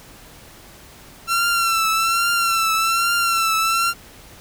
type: tone with vibrato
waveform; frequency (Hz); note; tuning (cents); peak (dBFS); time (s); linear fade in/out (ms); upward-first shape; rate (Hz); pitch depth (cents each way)
sawtooth; 1351; E6; +42; -13; 1.27-3.94; 50; triangle; 1.2; 58
effects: pink hiss -44 dBFS RMS until 4.4 s